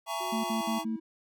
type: chord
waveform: square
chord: A# half-diminished seventh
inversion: second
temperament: just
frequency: 671.3 / 839.1 / 932.3 / 1118.8 Hz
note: E5 / G#5 / A#5 / C#6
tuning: +31 / +18 / 0 / +16 cents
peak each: -38 dBFS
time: 0.06-0.85 s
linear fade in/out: 50 ms
type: tone with pitch glide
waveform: triangle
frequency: 364.7 to 323 Hz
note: F#4 to E4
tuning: -25 to -35 cents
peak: -38 dBFS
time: 0.2-1 s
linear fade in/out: 10 ms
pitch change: -210 cents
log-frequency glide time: 0.38-0.73 s
type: tone bursts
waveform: sine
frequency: 223.7 Hz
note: A3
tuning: 29 cents sharp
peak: -29 dBFS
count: 4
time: 0.32-0.965 s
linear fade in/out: 10 ms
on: 120 ms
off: 55 ms
effects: none